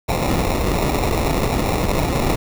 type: noise with sample-and-hold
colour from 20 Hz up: pink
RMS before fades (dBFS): -19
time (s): 0.08-2.36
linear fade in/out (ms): 10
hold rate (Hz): 1575
effects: none